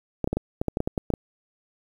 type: clicks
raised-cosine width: 2 ms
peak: -11 dBFS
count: 12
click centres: 0.243 / 0.275 / 0.33 / 0.37 / 0.615 / 0.683 / 0.771 / 0.804 / 0.875 / 0.978 / 1.103 / 1.138 s
effects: 8-bit